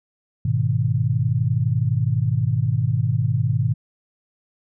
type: chord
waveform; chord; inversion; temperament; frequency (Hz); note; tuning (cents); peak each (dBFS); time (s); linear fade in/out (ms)
sine; G# minor; none; equal; 103.83 / 123.47 / 155.56; G#2 / B2 / D#3; 0 / 0 / 0; -22 / -20 / -24; 0.45-3.74; 5
effects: none